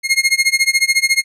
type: tone with tremolo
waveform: sawtooth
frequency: 2144 Hz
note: C7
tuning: 42 cents sharp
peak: -5 dBFS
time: 0.03-1.24 s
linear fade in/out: 50 ms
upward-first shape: sine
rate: 14 Hz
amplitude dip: 95%
effects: low-pass 11000 Hz 12 dB/octave